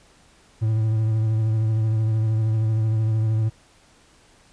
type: tone with vibrato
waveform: triangle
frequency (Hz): 110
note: A2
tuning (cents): 0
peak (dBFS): -16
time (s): 0.61-3.5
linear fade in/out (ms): 20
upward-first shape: triangle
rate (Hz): 13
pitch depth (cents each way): 35
effects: pink hiss -55 dBFS RMS until 4.52 s + resampled to 22050 Hz